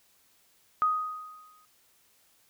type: tone with exponential decay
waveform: sine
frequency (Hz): 1249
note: D#6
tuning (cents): +6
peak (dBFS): -20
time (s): 0.82-1.65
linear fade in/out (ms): 0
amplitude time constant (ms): 180
effects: white hiss -65 dBFS RMS until 2.49 s